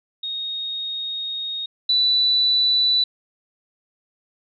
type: tone pair in turn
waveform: sine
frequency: 3729 / 3970 Hz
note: A#7 / B7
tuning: 0 / +8 cents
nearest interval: minor second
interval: 108 cents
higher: second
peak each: -25 / -15 dBFS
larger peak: second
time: 0.23-1.66 / 1.89-3.04 s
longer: first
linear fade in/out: 5 ms
effects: none